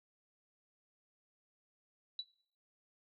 sine tone with exponential decay, 3944 Hz, B7, 3 cents flat, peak -33 dBFS, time 2.19-2.27 s, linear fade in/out 2 ms, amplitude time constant 17 ms, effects noise-tail reverb RT60 0.5 s tail -18 dB re dry + MP3 96 kbps

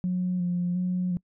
sine tone with vibrato, 179 Hz, F3, 43 cents sharp, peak -23 dBFS, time 0.04-1.17 s, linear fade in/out 0 ms, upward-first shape square, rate 1.4 Hz, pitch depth 23 cents each way, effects noise-tail reverb RT60 0.1 s tail -24 dB re dry + tanh soft clip ceiling -19 dBFS

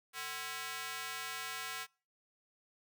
square tone with high-pass filter, 150 Hz, D3, 37 cents sharp, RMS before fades -42 dBFS, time 0.13-1.87 s, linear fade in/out 50 ms, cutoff 1500 Hz, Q 0.99, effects noise-tail reverb RT60 0.4 s tail -26 dB re dry + Opus 48 kbps

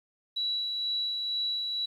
sine tone with tremolo, 3922 Hz, B7, 13 cents flat, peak -27 dBFS, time 0.36-1.86 s, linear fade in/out 10 ms, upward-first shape sine, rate 2.1 Hz, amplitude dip 30%, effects 10-bit

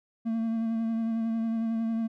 triangle tone with vibrato, 226.3 Hz, A3, 49 cents sharp, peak -24 dBFS, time 0.25-2.08 s, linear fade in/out 20 ms, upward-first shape sine, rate 11 Hz, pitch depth 22 cents each way, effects none

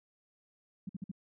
sine tone bursts, 190.6 Hz, G3, 48 cents flat, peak -36 dBFS, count 4, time 0.87-1.115 s, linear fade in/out 5 ms, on 23 ms, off 51 ms, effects none

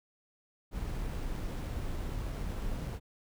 brown noise with sample-and-hold, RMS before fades -36 dBFS, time 0.71-3 s, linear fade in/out 50 ms, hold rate 11025 Hz, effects none

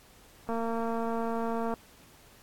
click train, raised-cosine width 1 ms, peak -20 dBFS, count 287, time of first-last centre 0.49-1.739 s, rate 229 Hz, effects pink hiss -57 dBFS RMS until 2.42 s + AAC 64 kbps

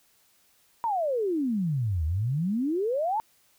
sine exponential two-way sweep, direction down then up, 959 to 74.7 to 919 Hz, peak -24 dBFS, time 0.84-3.2 s, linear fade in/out 0 ms, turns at 2.05 s, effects white hiss -64 dBFS RMS until 3.58 s

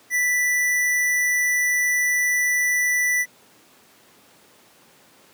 square tone, 1975.5 Hz, B6, in tune, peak -19 dBFS, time 0.1-3.26 s, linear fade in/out 50 ms, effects pink hiss -53 dBFS RMS until 5.33 s + high-pass 200 Hz 12 dB/octave

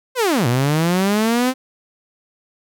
sawtooth linear two-way sweep, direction down then up, 533 to 115.8 to 262.6 Hz, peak -11 dBFS, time 0.15-1.54 s, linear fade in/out 50 ms, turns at 0.47 s, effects none

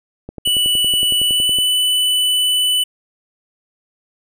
click train, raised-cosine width 2 ms, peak -16 dBFS, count 15, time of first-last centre 0.29-1.586 s, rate 10.8 Hz
square tone with pitch glide, 2960 to 2987 Hz, F#7 to F#7, 0 to +16 cents, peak -14 dBFS, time 0.45-2.84 s, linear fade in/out 10 ms, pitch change +16 cents, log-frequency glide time 1.23-1.54 s
effects none

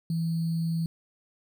sine tone with sample-and-hold, 164.81 Hz, E3, in tune, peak -25 dBFS, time 0.1-0.86 s, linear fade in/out 2 ms, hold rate 4410 Hz, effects none

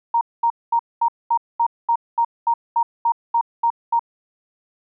sine tone bursts, 932.3 Hz, A#5, in tune, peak -14 dBFS, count 14, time 0.14-3.994 s, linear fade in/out 5 ms, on 71 ms, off 220 ms, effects none

